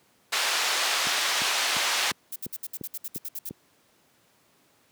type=band-pass noise; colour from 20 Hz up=white; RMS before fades=-26 dBFS; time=0.32-2.12 s; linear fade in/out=10 ms; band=670 to 4700 Hz; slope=12 dB/octave
type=click train; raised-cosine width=3 ms; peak=-22 dBFS; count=8; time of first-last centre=1.07-3.509 s; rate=2.87 Hz
type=noise bursts; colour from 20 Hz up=violet; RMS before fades=-34 dBFS; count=12; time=2.32-3.493 s; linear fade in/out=5 ms; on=40 ms; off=63 ms
effects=pink hiss -63 dBFS RMS until 4.91 s + high-pass 150 Hz 12 dB/octave